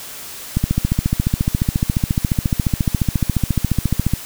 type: click train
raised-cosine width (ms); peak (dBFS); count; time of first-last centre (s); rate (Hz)
5; -3; 52; 0.57-4.136; 14.3
effects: white hiss -33 dBFS RMS until 4.25 s